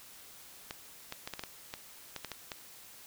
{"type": "clicks", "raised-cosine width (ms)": 0.2, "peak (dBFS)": -21, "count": 11, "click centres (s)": [0.709, 1.124, 1.275, 1.337, 1.394, 1.437, 1.739, 2.163, 2.247, 2.317, 2.518], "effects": ["white hiss -53 dBFS RMS until 3.06 s"]}